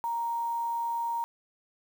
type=tone with quantisation; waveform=sine; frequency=932.3 Hz; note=A#5; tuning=in tune; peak=-28 dBFS; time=0.04-1.24 s; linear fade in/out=0 ms; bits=8; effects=none